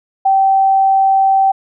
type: tone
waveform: sine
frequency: 775 Hz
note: G5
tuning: 20 cents flat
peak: -8 dBFS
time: 0.25-1.52 s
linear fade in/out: 10 ms
effects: none

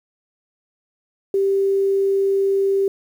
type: tone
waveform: sine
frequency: 392 Hz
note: G4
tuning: in tune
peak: -15 dBFS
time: 1.34-2.88 s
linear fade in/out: 2 ms
effects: 8-bit

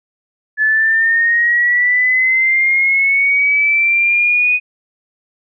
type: linear sweep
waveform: sine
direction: up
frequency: 1722 to 2489 Hz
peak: -10 dBFS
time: 0.57-4.6 s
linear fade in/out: 50 ms
effects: none

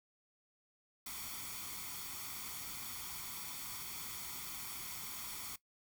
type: noise with comb filter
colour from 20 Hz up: white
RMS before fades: -45 dBFS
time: 1.06-5.56 s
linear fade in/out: 5 ms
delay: 0.89 ms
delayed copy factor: +0.65
effects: noise-tail reverb RT60 0.1 s tail -18 dB re dry

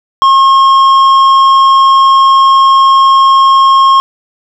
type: tone with tanh clipping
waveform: sine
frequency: 1078 Hz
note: C#6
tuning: 49 cents flat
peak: -4 dBFS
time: 0.22-4 s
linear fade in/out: 0 ms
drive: 8 dB
effects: none

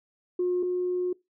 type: tone pair in turn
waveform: sine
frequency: 359.1 / 360.7 Hz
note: F4 / F#4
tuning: +48 / -44 cents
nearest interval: unison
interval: 8 cents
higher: second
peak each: -22 / -24 dBFS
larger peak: first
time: 0.39-0.63 / 0.63-1.13 s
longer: second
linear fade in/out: 5 ms
effects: noise-tail reverb RT60 0.2 s tail -22 dB re dry + tanh soft clip ceiling -19 dBFS

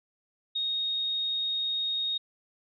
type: tone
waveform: sine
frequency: 3729 Hz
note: A#7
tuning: in tune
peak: -27 dBFS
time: 0.55-2.18 s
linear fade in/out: 10 ms
effects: none

